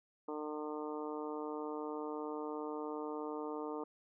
harmonic tone, 151.4 Hz, D#3, 47 cents flat, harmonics 2 / 3 / 4 / 5 / 6 / 7 / 8, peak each -43 / -42 / -50 / -51 / -48 / -51 / -51 dBFS, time 0.28-3.84 s, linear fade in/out 5 ms, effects none

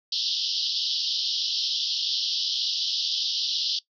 white band-pass noise, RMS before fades -27 dBFS, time 0.12-3.79 s, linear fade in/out 5 ms, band 3000 to 5400 Hz, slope 96 dB/octave, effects noise-tail reverb RT60 0.1 s tail -19 dB re dry

